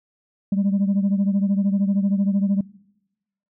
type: beating tone pair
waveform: sine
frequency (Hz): 196 / 209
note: G3 / G#3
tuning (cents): 0 / +11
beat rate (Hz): 13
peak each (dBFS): -17 / -21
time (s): 0.52-2.61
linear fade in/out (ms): 5
effects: noise-tail reverb RT60 0.9 s tail -23 dB re dry + tanh soft clip ceiling -14 dBFS